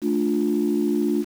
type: chord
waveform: sine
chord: D minor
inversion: second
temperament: just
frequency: 220.2 / 293.7 / 352.4 Hz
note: A3 / D4 / F4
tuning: +2 / 0 / +16 cents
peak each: -23 / -22 / -23 dBFS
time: 0.01-1.25 s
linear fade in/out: 50 ms
effects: tanh soft clip ceiling -11 dBFS + 7-bit